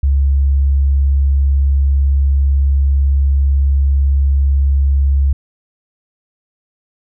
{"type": "tone", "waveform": "sine", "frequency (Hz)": 69, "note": "C#2", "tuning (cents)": -7, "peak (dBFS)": -9, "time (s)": [0.03, 5.33], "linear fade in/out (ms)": 5, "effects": []}